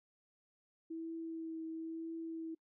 sine tone with vibrato, 325.5 Hz, E4, 22 cents flat, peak -40 dBFS, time 0.9-2.55 s, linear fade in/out 10 ms, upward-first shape triangle, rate 1 Hz, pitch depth 18 cents each way, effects noise-tail reverb RT60 0.1 s tail -25 dB re dry

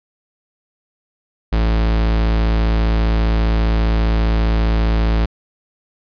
45% pulse tone, 55 Hz, A1, in tune, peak -13 dBFS, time 1.52-5.26 s, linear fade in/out 10 ms, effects resampled to 11025 Hz

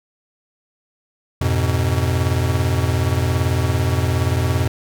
square chord, F diminished, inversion none, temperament just, 87.31 / 104.77 / 125.72 Hz, F2 / Ab2 / Cb3, 0 / +16 / +31 cents, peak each -20 / -24 / -21 dBFS, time 1.41-4.68 s, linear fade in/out 5 ms, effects none

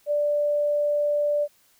sine tone, 587.3 Hz, D5, in tune, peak -20 dBFS, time 0.06-1.48 s, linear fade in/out 50 ms, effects white hiss -61 dBFS RMS until 1.79 s

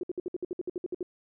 sine tone bursts, 358 Hz, F4, 43 cents sharp, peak -29 dBFS, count 13, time 0.01-1.029 s, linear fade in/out 2 ms, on 23 ms, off 60 ms, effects none

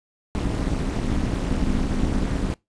brown noise with amplitude modulation, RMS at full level -19 dBFS, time 0.35-2.54 s, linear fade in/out 0 ms, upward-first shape sine, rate 227 Hz, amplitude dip 100%, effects noise-tail reverb RT60 0.2 s tail -23 dB re dry + resampled to 22050 Hz

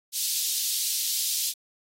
pink high-pass noise, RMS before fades -28 dBFS, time 0.12-1.54 s, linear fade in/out 50 ms, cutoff 3800 Hz, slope 24 dB/octave, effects AAC 48 kbps

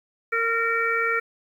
harmonic tone, 459.6 Hz, A#4, 25 cents flat, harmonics 1 / 3 / 4 / 5, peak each -28 / -24 / -27 / -27 dBFS, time 0.32-1.2 s, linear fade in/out 10 ms, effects 9-bit

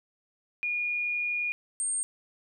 sine tone pair in turn, 2437 / 8595 Hz, D#7 / C9, -37 / +46 cents, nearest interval octave + minor seventh, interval 2183 cents, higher second, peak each -27 dBFS, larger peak neither, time 0.63-1.52 / 1.8-2.03 s, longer first, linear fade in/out 0 ms, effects none

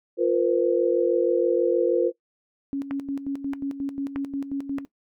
sine chord, F suspended fourth, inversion none, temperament equal with one note detuned, 349.2 / 466.2 / 512.5 Hz, F4 / Bb4 / C5, 0 / 0 / -36 cents, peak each -22 / -22 / -24 dBFS, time 0.17-2.12 s, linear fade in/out 50 ms
sine tone with tremolo, 277.2 Hz, C#4, in tune, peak -24 dBFS, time 2.73-4.85 s, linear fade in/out 0 ms, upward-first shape square, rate 5.6 Hz, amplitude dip 65%
click train, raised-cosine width 0.5 ms, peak -20 dBFS, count 4, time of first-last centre 2.91-4.785 s, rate 1.6 Hz
effects noise-tail reverb RT60 0.1 s tail -17 dB re dry

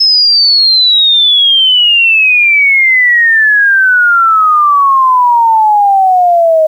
sine exponential sweep, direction down, 5220 to 622.3 Hz, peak -4 dBFS, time 0-6.67 s, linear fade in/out 10 ms, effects 7-bit

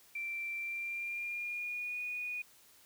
sine tone with pitch glide, 2349 to 2463 Hz, D7 to D#7, 0 to -18 cents, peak -36 dBFS, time 0.15-2.42 s, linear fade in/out 5 ms, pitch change +82 cents, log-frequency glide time 0.57-2 s, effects white hiss -62 dBFS RMS until 2.85 s

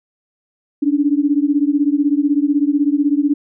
sine beating tone pair, 282.6 / 298.6 Hz, C#4 / D4, +34 / +29 cents, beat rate 16 Hz, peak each -15 / -16 dBFS, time 0.82-3.34 s, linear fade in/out 10 ms, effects none

